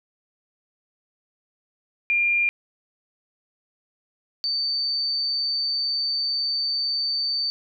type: tone pair in turn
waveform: sine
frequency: 2400 / 4571 Hz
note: D7 / D8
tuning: +37 / -48 cents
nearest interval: major seventh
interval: 1115 cents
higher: second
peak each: -18 / -22 dBFS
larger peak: first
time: 2.1-2.49 / 4.44-7.5 s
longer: second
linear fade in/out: 0 ms
effects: none